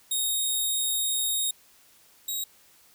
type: tone pair in turn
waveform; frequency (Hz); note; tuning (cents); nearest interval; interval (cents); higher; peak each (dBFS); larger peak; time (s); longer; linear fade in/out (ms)
10% pulse; 3729 / 3812; A#7 / A#7; 0 / +38; unison; 38; second; -17 / -21; first; 0.11-1.51 / 2.28-2.44; first; 5
effects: white hiss -58 dBFS RMS until 2.94 s